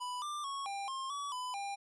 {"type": "tone with pitch steps", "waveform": "square", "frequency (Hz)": [991, 1187, 1104, 796, 1066, 1139, 1002, 800], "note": ["B5", "D6", "C#6", "G5", "C6", "C#6", "B5", "G5"], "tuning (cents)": [6, 18, -7, 26, 32, 47, 25, 35], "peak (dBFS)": -38, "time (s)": [0, 1.76], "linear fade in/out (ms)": 20, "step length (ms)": 220, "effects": ["resampled to 24000 Hz"]}